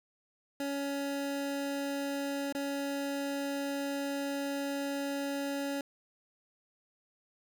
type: tone with dropouts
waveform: 25% pulse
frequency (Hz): 280.2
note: C#4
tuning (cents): +19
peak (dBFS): -29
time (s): 0.6-5.81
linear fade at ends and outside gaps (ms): 2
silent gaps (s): 2.525-2.549
effects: none